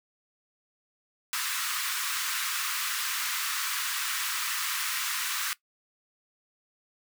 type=high-pass noise; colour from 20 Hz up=pink; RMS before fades=-31 dBFS; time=1.33-5.53 s; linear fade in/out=0 ms; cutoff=1100 Hz; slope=48 dB/octave; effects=noise-tail reverb RT60 0.1 s tail -18 dB re dry